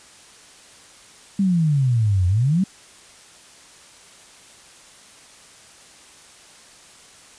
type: exponential two-way sweep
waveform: sine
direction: down then up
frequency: 202 to 87.31 to 202 Hz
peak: -15 dBFS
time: 1.39-2.64 s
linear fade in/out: 5 ms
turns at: 2.27 s
effects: white hiss -47 dBFS RMS until 7.38 s + resampled to 22050 Hz